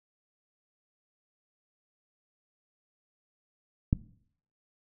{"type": "click", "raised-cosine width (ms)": 5, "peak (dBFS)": -10, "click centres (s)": 3.929, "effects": ["noise-tail reverb RT60 0.6 s tail -19 dB re dry"]}